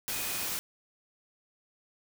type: tone in noise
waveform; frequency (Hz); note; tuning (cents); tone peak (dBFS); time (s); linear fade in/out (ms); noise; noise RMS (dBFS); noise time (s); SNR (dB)
sine; 2489; D#7; 0; -43; 0.12-0.45; 0; white; -34; 0.08-0.59; -12
effects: none